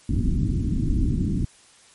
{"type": "low-pass noise", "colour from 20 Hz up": "pink", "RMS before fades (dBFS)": -22, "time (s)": [0.09, 1.45], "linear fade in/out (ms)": 5, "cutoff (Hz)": 310, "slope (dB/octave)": 48, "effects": ["white hiss -53 dBFS RMS until 1.94 s", "MP3 48 kbps"]}